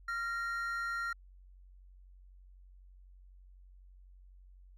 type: tone pair together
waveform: triangle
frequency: 1384.9 / 1864.7 Hz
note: F6 / A#6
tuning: -15 / 0 cents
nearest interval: perfect fourth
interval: 515 cents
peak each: -33 / -39 dBFS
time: 0.08-1.13 s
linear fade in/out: 5 ms
effects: added 46 Hz sine -54 dBFS peak until 4.77 s